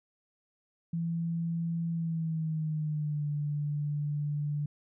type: tone with pitch glide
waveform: sine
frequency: 167.1 to 147.16 Hz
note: E3 to D3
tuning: +24 to +4 cents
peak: -29 dBFS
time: 0.93-4.66 s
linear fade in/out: 5 ms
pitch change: -220 cents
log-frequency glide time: 1.91-3.26 s
effects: none